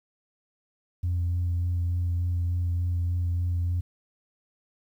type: tone with vibrato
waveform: sine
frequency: 87.31 Hz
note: F2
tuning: in tune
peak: -22 dBFS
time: 1.03-3.81 s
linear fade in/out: 10 ms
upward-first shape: sine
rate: 3.4 Hz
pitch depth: 17 cents each way
effects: tanh soft clip ceiling -21 dBFS + 10-bit